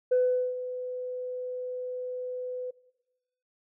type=tone with ADSR envelope; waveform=sine; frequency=502 Hz; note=B4; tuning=28 cents sharp; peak=-18 dBFS; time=0.11-2.71 s; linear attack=12 ms; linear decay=420 ms; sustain=-14 dB; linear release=10 ms; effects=noise-tail reverb RT60 1.0 s tail -20 dB re dry + tanh soft clip ceiling -17 dBFS